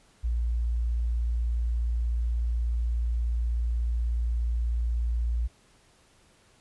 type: tone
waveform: sine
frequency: 58.27 Hz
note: A#1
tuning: in tune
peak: -24 dBFS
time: 0.23-5.48 s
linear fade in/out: 20 ms
effects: pink hiss -61 dBFS RMS until 6.6 s + resampled to 24000 Hz

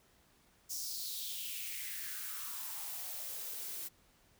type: noise with high-pass filter sweep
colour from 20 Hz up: blue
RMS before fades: -42 dBFS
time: 0.69-3.89 s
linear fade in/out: 20 ms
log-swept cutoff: 5900 to 310 Hz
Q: 4.1
effects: pink hiss -68 dBFS RMS until 4.39 s

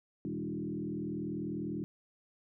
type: tone with frequency modulation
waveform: sine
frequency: 250 Hz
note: B3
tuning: 21 cents sharp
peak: -34 dBFS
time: 0.25-1.84 s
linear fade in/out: 0 ms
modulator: 40.1 Hz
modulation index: 2.6
effects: none

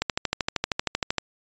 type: click train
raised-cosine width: 0.2 ms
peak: -6 dBFS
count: 16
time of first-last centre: 0.02-1.183 s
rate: 12.9 Hz
effects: resampled to 16000 Hz

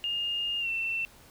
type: tone with pitch glide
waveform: sine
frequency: 2828 to 2688 Hz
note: F7 to E7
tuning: +21 to +33 cents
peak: -28 dBFS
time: 0.04-1.05 s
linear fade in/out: 0 ms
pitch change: -88 cents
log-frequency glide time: 0.59-0.69 s
effects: pink hiss -55 dBFS RMS until 1.3 s

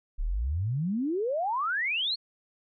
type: exponential sweep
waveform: sine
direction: up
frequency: 32.52 to 4435 Hz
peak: -26 dBFS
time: 0.18-2.16 s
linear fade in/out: 20 ms
effects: none

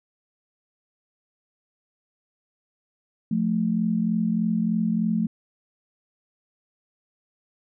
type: tone pair together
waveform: sine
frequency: 176.73 / 220 Hz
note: F3 / A3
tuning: +21 / 0 cents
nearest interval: major third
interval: 379 cents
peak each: -25 / -22 dBFS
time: 3.31-5.27 s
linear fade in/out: 5 ms
effects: none

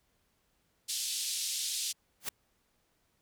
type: band-pass noise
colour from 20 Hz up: pink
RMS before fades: -35 dBFS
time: 0.88-1.93 s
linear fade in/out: 20 ms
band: 3500 to 11000 Hz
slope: 24 dB/octave
type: noise with exponential growth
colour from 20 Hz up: white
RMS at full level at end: -29 dBFS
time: 2.2-2.29 s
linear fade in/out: 5 ms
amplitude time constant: 18 ms
effects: pink hiss -74 dBFS RMS until 3.21 s

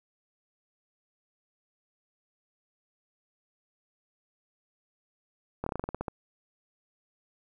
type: slowing click train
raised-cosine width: 1 ms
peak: -18 dBFS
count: 11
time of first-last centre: 5.64-6.082 s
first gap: 24 ms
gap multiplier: 1.13
effects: 10-bit

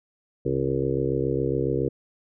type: harmonic tone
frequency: 67.2 Hz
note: C2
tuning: 47 cents sharp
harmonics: 1 / 2 / 4 / 5 / 6 / 7 / 8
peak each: -36 / -28 / -31 / -29 / -28 / -28 / -38 dBFS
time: 0.45-1.89 s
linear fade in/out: 10 ms
effects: none

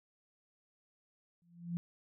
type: tone with exponential growth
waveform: sine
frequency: 171.9 Hz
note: F3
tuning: 27 cents flat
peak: -31 dBFS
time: 1.42-1.77 s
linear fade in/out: 0 ms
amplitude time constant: 76 ms
effects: none

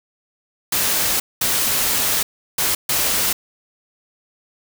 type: noise bursts at uneven times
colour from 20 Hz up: white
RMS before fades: -19 dBFS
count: 4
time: 0.72-1.2 / 1.41-2.23 / 2.58-2.75 / 2.89-3.33 s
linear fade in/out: 5 ms
effects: none

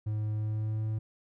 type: tone with pitch glide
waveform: triangle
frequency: 107 to 109 Hz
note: A2 to A2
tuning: -48 to -16 cents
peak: -27 dBFS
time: 0.06-0.99 s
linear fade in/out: 10 ms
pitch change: +32 cents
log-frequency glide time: 0.33-0.85 s
effects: none

